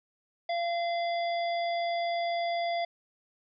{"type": "harmonic tone", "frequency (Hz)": 686, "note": "F5", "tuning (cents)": -31, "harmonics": [1, 3, 5, 7], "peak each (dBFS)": [-28, -38, -42, -45], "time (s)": [0.49, 2.85], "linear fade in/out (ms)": 5, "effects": []}